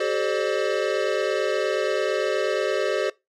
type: tone cluster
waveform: square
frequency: 382.7 / 431.3 / 529 / 599 Hz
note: G4 / A4 / C5 / D5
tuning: -42 / -35 / +19 / +34 cents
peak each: -28 dBFS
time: 0-3.1 s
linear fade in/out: 5 ms
effects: noise-tail reverb RT60 0.2 s tail -21 dB re dry + low-pass 5000 Hz 12 dB/octave